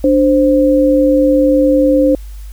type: tone pair together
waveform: sine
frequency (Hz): 293.7 / 523.3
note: D4 / C5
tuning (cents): 0 / 0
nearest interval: minor seventh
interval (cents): 1000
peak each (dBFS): -10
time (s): 0.04-2.15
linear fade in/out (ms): 2
effects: added 50 Hz sine -26 dBFS peak until 2.52 s + white hiss -46 dBFS RMS until 2.52 s